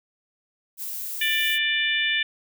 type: noise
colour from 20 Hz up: violet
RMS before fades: -32 dBFS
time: 0.77-1.59 s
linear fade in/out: 50 ms
type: harmonic tone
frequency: 591 Hz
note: D5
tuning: 11 cents sharp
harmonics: 3 / 4 / 5 / 6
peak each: -25 / -26 / -27 / -28 dBFS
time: 1.21-2.23 s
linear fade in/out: 5 ms
effects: none